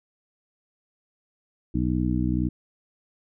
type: harmonic tone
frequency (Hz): 61.74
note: B1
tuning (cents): 0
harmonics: 1 / 2 / 3 / 4 / 5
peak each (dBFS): -28 / -28 / -28 / -28 / -28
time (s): 1.74-2.49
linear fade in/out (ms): 10
effects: none